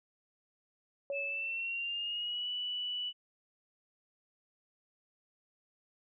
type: tone with exponential decay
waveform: sine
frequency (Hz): 560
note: C#5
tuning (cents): +18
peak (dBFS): -32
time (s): 1.1-1.61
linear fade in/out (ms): 1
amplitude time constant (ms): 110
type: tone with pitch glide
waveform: sine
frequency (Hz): 2622 to 2960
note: E7 to F#7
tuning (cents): -10 to 0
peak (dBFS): -34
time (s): 1.12-3.13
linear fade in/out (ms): 50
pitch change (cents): +210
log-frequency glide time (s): 1.25-2.49
effects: none